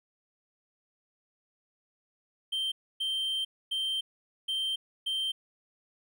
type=tone bursts at uneven times; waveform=triangle; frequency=3136 Hz; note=G7; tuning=in tune; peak=-27 dBFS; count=5; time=2.52-2.72 / 3-3.45 / 3.71-4.01 / 4.48-4.76 / 5.06-5.32 s; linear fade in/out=10 ms; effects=none